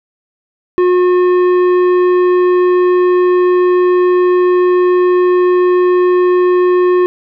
sine tone with tanh clipping, 360.7 Hz, F#4, 44 cents flat, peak -9 dBFS, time 0.78-7.06 s, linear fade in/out 0 ms, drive 11 dB, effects none

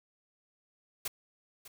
white noise with echo, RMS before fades -35 dBFS, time 1.05-1.08 s, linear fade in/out 5 ms, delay 600 ms, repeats 1, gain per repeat -15 dB, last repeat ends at 1.68 s, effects none

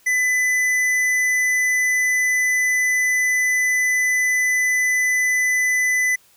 sine tone with tanh clipping, 2003 Hz, B6, 24 cents sharp, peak -18 dBFS, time 0.06-6.16 s, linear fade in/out 10 ms, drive 13 dB, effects white hiss -55 dBFS RMS until 6.36 s

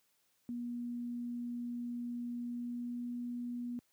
sine tone with pitch glide, 240.4 to 242.1 Hz, B3 to B3, -46 to -34 cents, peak -37 dBFS, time 0.49-3.79 s, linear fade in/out 0 ms, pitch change +12 cents, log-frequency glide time 2.43-3.11 s, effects white hiss -75 dBFS RMS until 3.92 s + high-pass 80 Hz 12 dB/octave

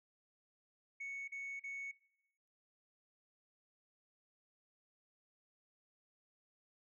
sine tone bursts, 2217 Hz, C#7, in tune, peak -40 dBFS, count 3, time 1-1.916 s, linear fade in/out 10 ms, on 280 ms, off 38 ms, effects noise-tail reverb RT60 0.9 s tail -23 dB re dry + tanh soft clip ceiling -40 dBFS

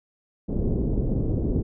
pink low-pass noise, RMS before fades -24 dBFS, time 0.48-1.63 s, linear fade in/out 20 ms, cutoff 420 Hz, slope 24 dB/octave, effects none

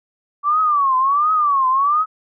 sine tone with vibrato, 1143 Hz, D6, 47 cents flat, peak -13 dBFS, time 0.43-2.06 s, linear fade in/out 50 ms, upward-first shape triangle, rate 1.4 Hz, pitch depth 200 cents each way, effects none

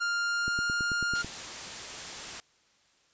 45% pulse tone with pitch glide, 1400 to 1408.9 Hz, F6 to F6, +4 to +15 cents, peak -27 dBFS, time 0-1.23 s, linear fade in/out 20 ms, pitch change +11 cents, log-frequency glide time 0.22-0.68 s
click train, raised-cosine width 3 ms, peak -25 dBFS, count 8, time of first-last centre 0.48-1.246 s, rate 9.14 Hz
white noise, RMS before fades -39 dBFS, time 1.15-2.4 s, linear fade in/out 0 ms
effects white hiss -66 dBFS RMS until 3.13 s + resampled to 16000 Hz

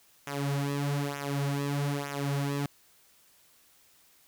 sawtooth tone with flanger, 141.8 Hz, C#3, 40 cents sharp, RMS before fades -31 dBFS, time 0.27-2.66 s, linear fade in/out 2 ms, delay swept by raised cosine 0.22 to 5.72 ms, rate 1.1 Hz, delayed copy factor -0.8, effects white hiss -62 dBFS RMS until 4.27 s

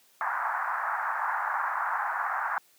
pink band-pass noise, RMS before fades -30 dBFS, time 0.21-2.58 s, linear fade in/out 0 ms, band 790 to 1700 Hz, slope 48 dB/octave, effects white hiss -62 dBFS RMS until 2.78 s + high-pass 200 Hz 12 dB/octave

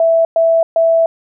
sine tone bursts at uneven times, 659.3 Hz, E5, in tune, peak -8 dBFS, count 3, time 0-0.25 / 0.36-0.63 / 0.76-1.06 s, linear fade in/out 2 ms, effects none

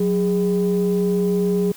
sine tone pair together, 183.1 / 411 Hz, F#3 / G#4, -18 / -18 cents, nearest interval octave + major second, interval 1400 cents, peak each -18 dBFS, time 0-1.72 s, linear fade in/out 5 ms, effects tanh soft clip ceiling -11 dBFS + white hiss -43 dBFS RMS until 1.76 s

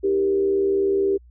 sine tone with frequency modulation, 392.8 Hz, G4, 4 cents sharp, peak -17 dBFS, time 0.03-1.18 s, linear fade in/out 20 ms, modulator 76.3 Hz, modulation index 0.51, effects added 60 Hz sine -46 dBFS peak until 1.3 s

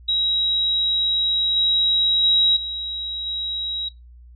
sine tone with level steps, 3842 Hz, B7, 48 cents flat, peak -17 / -15 / -13 / -25 / -23 dBFS, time 0.08-3.89 s, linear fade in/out 10 ms, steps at 1.56 / 2.23 / 2.56 / 3.26 s, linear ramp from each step 10 ms, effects noise-tail reverb RT60 0.2 s tail -21 dB re dry + added 60 Hz sine -42 dBFS peak until 4.35 s

